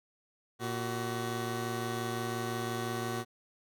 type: tone pair together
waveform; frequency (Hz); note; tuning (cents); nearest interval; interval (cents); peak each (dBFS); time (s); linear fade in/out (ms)
15% pulse; 116.8 / 376.2; A#2 / F#4; +4 / +29; octave + minor sixth; 2025; -29 / -30; 0.59-3.25; 50
effects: none